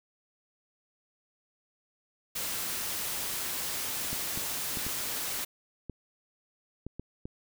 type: noise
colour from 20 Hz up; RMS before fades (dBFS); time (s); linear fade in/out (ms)
white; -34; 2.35-5.45; 10
type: clicks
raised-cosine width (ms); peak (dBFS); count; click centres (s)
3; -25; 8; 4.13 / 4.375 / 4.772 / 4.866 / 5.897 / 6.866 / 6.996 / 7.255
effects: none